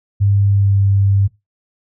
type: tone with pitch glide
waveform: sine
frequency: 100.1 to 98.84 Hz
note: G2 to G2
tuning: +37 to +15 cents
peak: -10 dBFS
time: 0.2-1.28 s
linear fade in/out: 20 ms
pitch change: -22 cents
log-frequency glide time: 0.49-0.78 s
effects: noise-tail reverb RT60 0.2 s tail -18 dB re dry